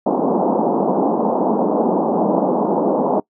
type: band-pass noise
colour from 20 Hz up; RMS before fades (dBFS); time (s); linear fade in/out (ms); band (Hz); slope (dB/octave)
pink; -17; 0.06-3.2; 5; 190 to 940; 48
effects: noise-tail reverb RT60 0.1 s tail -23 dB re dry

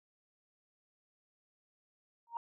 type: tone with exponential growth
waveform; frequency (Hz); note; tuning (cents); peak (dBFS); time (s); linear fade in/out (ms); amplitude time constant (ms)
sine; 932.3; A#5; 0; -31; 2.27-2.37; 1; 21
effects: tanh soft clip ceiling -27 dBFS

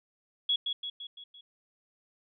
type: tone with echo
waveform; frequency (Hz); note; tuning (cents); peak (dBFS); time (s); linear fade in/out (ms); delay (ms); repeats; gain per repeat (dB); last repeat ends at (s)
sine; 3351; G#7; +15; -24; 0.49-0.56; 5; 170; 5; -5; 1.41
effects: none

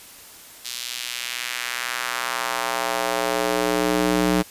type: tone with high-pass filter sweep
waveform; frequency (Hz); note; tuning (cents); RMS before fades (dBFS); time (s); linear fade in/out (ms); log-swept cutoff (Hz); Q
square; 61; B1; -21; -24; 0.64-4.43; 20; 4100 to 220; 1.3
effects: white hiss -44 dBFS RMS until 4.5 s + resampled to 32000 Hz

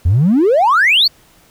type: exponential sweep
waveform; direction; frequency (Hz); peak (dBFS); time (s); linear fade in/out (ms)
triangle; up; 77.5 to 4699; -5; 0.05-1.08; 10
effects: tanh soft clip ceiling -5 dBFS + pink hiss -49 dBFS RMS until 1.5 s

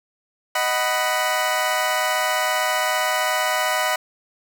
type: chord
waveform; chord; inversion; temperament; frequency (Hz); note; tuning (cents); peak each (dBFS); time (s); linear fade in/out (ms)
20% pulse; B major; first; equal with one note detuned; 622.3 / 744.7 / 987.8; D#5 / F#5 / B5; 0 / +11 / 0; -19; 0.55-3.96; 5
effects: none

